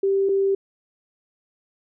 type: tone pair in turn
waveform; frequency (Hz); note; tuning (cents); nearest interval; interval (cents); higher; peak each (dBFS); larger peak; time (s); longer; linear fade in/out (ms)
sine; 391.4 / 391.4; G4 / G4; -3 / -3; unison; 0; neither; -17; neither; 0.03-0.29 / 0.29-0.55; neither; 5
effects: none